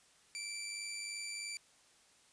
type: tone with amplitude modulation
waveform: 15% pulse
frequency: 2337 Hz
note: D7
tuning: 9 cents flat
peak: -32 dBFS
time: 0.35-1.57 s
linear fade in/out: 0 ms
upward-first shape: sine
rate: 103 Hz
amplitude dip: 35%
effects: white hiss -66 dBFS RMS until 2.32 s + resampled to 22050 Hz